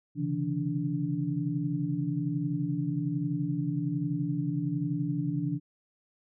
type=tone cluster; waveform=sine; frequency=133.8 / 145.1 / 166.3 / 290.8 Hz; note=C3 / D3 / E3 / D4; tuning=+39 / -21 / +16 / -17 cents; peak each=-35 / -34 / -32 / -32 dBFS; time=0.15-5.6 s; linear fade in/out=50 ms; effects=none